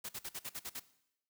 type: noise bursts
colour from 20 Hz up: white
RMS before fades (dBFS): -42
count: 8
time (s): 0.04-0.798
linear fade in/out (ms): 10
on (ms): 51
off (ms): 50
effects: noise-tail reverb RT60 0.8 s tail -17 dB re dry